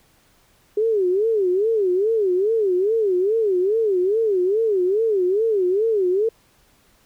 sine tone with vibrato, 404 Hz, G#4, 48 cents flat, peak -16 dBFS, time 0.77-6.29 s, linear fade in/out 5 ms, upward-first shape sine, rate 2.4 Hz, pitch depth 210 cents each way, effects pink hiss -58 dBFS RMS until 7.05 s

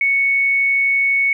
sine tone, 2217 Hz, C#7, in tune, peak -13 dBFS, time 0.01-1.33 s, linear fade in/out 2 ms, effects 9-bit

